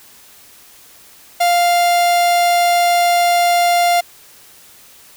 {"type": "tone", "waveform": "45% pulse", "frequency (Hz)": 698.5, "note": "F5", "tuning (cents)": 0, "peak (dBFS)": -11, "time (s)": [1.4, 4.01], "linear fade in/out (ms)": 10, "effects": ["white hiss -44 dBFS RMS until 5.16 s"]}